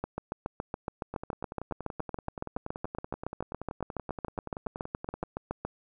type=two click trains; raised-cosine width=1 ms; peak=-23 / -18 dBFS; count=44 / 41; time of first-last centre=1.14-5.235 / 0.04-5.65 s; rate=10.5 / 7.13 Hz; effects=none